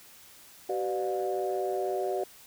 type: tone cluster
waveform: sine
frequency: 380.2 / 502 / 598 / 714 Hz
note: F#4 / B4 / D5 / F5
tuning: +47 / +28 / +31 / +38 cents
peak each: -30 / -36 / -34 / -33 dBFS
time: 0.69-2.24 s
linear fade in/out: 5 ms
effects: tanh soft clip ceiling -19 dBFS + white hiss -53 dBFS RMS until 2.46 s